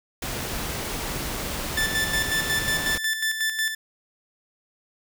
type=noise; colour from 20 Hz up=pink; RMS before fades=-30 dBFS; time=0.22-2.98 s; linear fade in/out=5 ms
type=tone with tremolo; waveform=sawtooth; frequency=1760 Hz; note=A6; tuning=in tune; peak=-18 dBFS; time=1.77-3.75 s; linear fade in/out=5 ms; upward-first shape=square; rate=5.5 Hz; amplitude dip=55%
effects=none